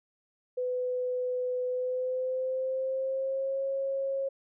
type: tone with pitch glide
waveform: sine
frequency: 501 to 543.2 Hz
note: B4 to C#5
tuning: +25 to -35 cents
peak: -28 dBFS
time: 0.57-4.29 s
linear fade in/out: 10 ms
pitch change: +140 cents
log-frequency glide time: 1.66-3.64 s
effects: none